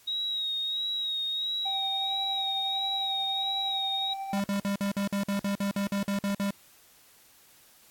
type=tone with vibrato; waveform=sine; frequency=3794 Hz; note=A#7; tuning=30 cents sharp; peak=-28 dBFS; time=0.07-4.14 s; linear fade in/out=10 ms; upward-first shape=sine; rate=1.5 Hz; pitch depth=37 cents each way
type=tone with tremolo; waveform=triangle; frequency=780 Hz; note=G5; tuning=9 cents flat; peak=-30 dBFS; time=1.65-4.4 s; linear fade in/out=10 ms; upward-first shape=sine; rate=11 Hz; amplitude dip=30%
type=tone bursts; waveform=square; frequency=199.8 Hz; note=G3; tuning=33 cents sharp; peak=-27 dBFS; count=14; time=4.33-6.507 s; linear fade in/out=2 ms; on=110 ms; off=49 ms
effects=white hiss -58 dBFS RMS until 7.9 s + AAC 64 kbps